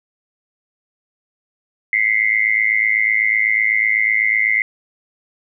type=tone with amplitude modulation; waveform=sine; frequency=2081 Hz; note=C7; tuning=10 cents flat; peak=-9 dBFS; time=1.93-4.62 s; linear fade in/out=2 ms; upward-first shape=sine; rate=108 Hz; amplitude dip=100%; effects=none